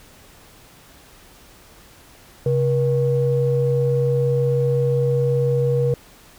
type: tone pair together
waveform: sine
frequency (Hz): 134.36 / 478.8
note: C3 / A#4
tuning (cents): +46 / +46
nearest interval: octave + minor seventh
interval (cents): 2200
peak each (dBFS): -18 / -18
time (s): 2.46-5.94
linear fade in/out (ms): 2
effects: tanh soft clip ceiling -8 dBFS + pink hiss -48 dBFS RMS until 6.38 s